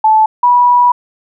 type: tone pair in turn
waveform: sine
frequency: 871 / 975.7 Hz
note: A5 / B5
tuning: -18 / -21 cents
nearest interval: major second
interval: 197 cents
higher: second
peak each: -5 dBFS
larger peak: neither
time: 0.04-0.26 / 0.43-0.92 s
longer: second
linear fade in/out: 5 ms
effects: none